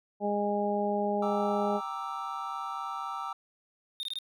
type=harmonic tone; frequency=205.2 Hz; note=G#3; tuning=21 cents flat; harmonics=1 / 2 / 3 / 4; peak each=-32 / -32 / -32 / -32 dBFS; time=0.2-1.81 s; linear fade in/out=50 ms
type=chord; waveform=triangle; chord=E half-diminished seventh; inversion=first; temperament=equal; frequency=784 / 932.3 / 1174.7 / 1318.5 Hz; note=G5 / Bb5 / D6 / E6; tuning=0 / 0 / 0 / 0 cents; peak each=-38 / -39 / -37 / -36 dBFS; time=1.22-3.33 s; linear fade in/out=5 ms
type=tone bursts; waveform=triangle; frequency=3671 Hz; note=A#7; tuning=27 cents flat; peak=-31 dBFS; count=4; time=4-4.187 s; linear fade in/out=0 ms; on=31 ms; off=21 ms
effects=none